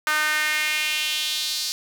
sawtooth tone with high-pass filter sweep, 305.2 Hz, D#4, 33 cents flat, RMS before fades -24 dBFS, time 0.07-1.72 s, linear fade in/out 0 ms, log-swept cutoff 1400 to 4700 Hz, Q 2.8, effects none

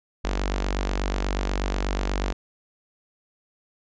sawtooth tone with notch filter, 48.24 Hz, G1, 27 cents flat, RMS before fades -26 dBFS, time 0.24-2.33 s, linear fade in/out 10 ms, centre 110 Hz, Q 0.52, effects resampled to 16000 Hz

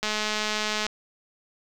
click train, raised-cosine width 0.2 ms, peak -10 dBFS, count 179, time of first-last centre 0.03-0.866 s, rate 213 Hz, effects 7-bit

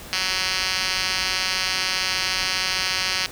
5% pulse tone with band-pass filter, 186.6 Hz, F#3, 15 cents sharp, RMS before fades -24 dBFS, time 0.13-3.26 s, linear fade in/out 0 ms, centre 3900 Hz, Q 5.2, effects pink hiss -39 dBFS RMS until 3.31 s

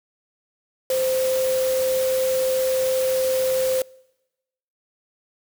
sine tone in noise, 520 Hz, C5, 11 cents flat, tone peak -19 dBFS, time 0.9-3.82 s, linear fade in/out 2 ms, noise white, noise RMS -31 dBFS, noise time 0.9-3.82 s, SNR +9 dB, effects noise-tail reverb RT60 1.0 s tail -25 dB re dry

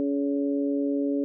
harmonic tone, 140.9 Hz, C#3, 29 cents sharp, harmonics 2 / 3 / 4, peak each -24 / -31 / -33 dBFS, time 0-1.24 s, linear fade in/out 0 ms, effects none

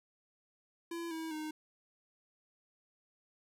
square tone with pitch steps, 337.4 / 322.9 / 309 Hz, E4 / E4 / D#4, +40 / -36 / -12 cents, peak -39 dBFS, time 0.91-1.51 s, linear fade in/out 5 ms, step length 200 ms, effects resampled to 32000 Hz + 12-bit

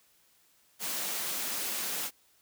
white high-pass noise, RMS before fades -34 dBFS, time 0.79-2.11 s, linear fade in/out 50 ms, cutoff 160 Hz, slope 24 dB/octave, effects white hiss -66 dBFS RMS until 2.41 s

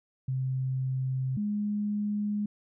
sine tone pair in turn, 130.81 / 207.6 Hz, C3 / G#3, 0 / 0 cents, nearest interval minor sixth, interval 800 cents, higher second, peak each -27 dBFS, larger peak neither, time 0.28-1.37 / 1.37-2.46 s, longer neither, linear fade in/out 5 ms, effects none

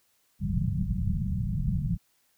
white low-pass noise, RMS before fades -28 dBFS, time 0.39-1.98 s, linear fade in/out 50 ms, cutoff 200 Hz, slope 96 dB/octave, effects white hiss -69 dBFS RMS until 2.37 s

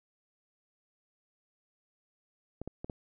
clicks, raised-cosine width 2 ms, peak -25 dBFS, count 4, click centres 2.616 / 2.676 / 2.845 / 2.898 s, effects none

